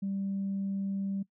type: tone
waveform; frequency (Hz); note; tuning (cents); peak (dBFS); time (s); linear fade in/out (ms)
sine; 196; G3; 0; -29; 0.02-1.23; 10
effects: noise-tail reverb RT60 0.1 s tail -21 dB re dry + tanh soft clip ceiling -26 dBFS